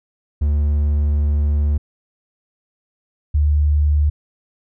triangle / sine tone pair in turn, 73.42 / 74.14 Hz, D2 / D2, 0 / +17 cents, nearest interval unison, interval 17 cents, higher second, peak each -12 dBFS, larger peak neither, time 0.41-1.78 / 3.34-4.1 s, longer first, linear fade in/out 10 ms, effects none

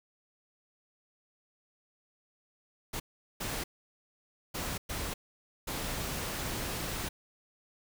pink noise bursts at uneven times, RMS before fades -36 dBFS, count 5, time 2.93-3 / 3.4-3.64 / 4.54-4.78 / 4.89-5.14 / 5.67-7.09 s, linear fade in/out 10 ms, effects none

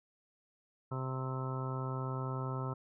harmonic tone, 130.81 Hz, C3, in tune, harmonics 1 / 2 / 3 / 4 / 5 / 6 / 7 / 8 / 9 / 10, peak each -36 / -46 / -45 / -48 / -50 / -54 / -48 / -47 / -57 / -45 dBFS, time 0.91-2.74 s, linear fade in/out 10 ms, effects none

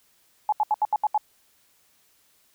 sine tone bursts, 849 Hz, G#5, 38 cents sharp, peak -18 dBFS, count 7, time 0.49-1.178 s, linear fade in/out 2 ms, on 34 ms, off 75 ms, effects white hiss -63 dBFS RMS until 2.54 s

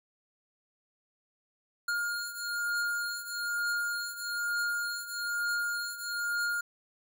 square beating tone pair, 1417 / 1418.1 Hz, F6 / F6, +25 / +26 cents, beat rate 1.1 Hz, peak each -33 / -37 dBFS, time 1.88-6.61 s, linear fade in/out 5 ms, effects none

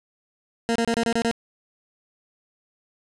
20% pulse tone bursts, 231.3 Hz, A#3, 13 cents flat, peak -15 dBFS, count 7, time 0.69-1.313 s, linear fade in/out 0 ms, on 65 ms, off 28 ms, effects resampled to 22050 Hz + 9-bit

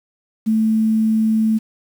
sine tone, 220 Hz, A3, in tune, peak -13 dBFS, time 0.46-1.59 s, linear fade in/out 20 ms, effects 7-bit

